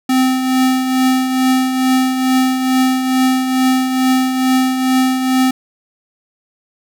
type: tone with tremolo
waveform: square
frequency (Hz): 258.9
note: C4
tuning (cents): -18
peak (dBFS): -10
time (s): 0.09-5.51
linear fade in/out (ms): 5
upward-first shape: triangle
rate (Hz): 2.3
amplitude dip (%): 55
effects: none